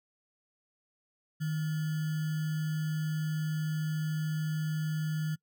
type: tone with sample-and-hold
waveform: sine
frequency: 155.56 Hz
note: D#3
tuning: in tune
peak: -29 dBFS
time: 1.4-5.36 s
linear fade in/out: 20 ms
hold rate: 1575 Hz
effects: noise-tail reverb RT60 0.1 s tail -25 dB re dry